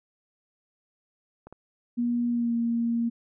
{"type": "clicks", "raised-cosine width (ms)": 1, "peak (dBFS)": -30, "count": 2, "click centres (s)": [1.47, 1.526]}
{"type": "tone with pitch glide", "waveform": "sine", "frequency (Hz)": [239.4, 233.3], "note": ["A#3", "A#3"], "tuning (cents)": [46, 2], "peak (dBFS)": -23, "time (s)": [1.97, 3.1], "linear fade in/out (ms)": 20, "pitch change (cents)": -44, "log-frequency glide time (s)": [2.29, 2.54]}
{"effects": []}